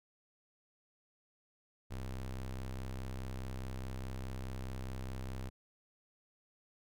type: ring-modulated tone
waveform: square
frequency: 64.8 Hz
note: C2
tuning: 16 cents flat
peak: -37 dBFS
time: 1.9-5.5 s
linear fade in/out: 20 ms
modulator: 32.4 Hz
effects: none